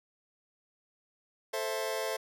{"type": "chord", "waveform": "sawtooth", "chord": "A minor", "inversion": "none", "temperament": "just", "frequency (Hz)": [440, 528, 660], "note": ["A4", "C5", "E5"], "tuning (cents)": [0, 16, 2], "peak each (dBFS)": -32, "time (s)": [1.53, 2.17], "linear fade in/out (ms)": 10, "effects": []}